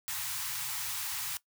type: band-stop noise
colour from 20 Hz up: white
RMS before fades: -36 dBFS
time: 0.08-1.37 s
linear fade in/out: 0 ms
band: 150 to 790 Hz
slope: 96 dB/octave
effects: noise-tail reverb RT60 0.1 s tail -18 dB re dry + high-pass 80 Hz 12 dB/octave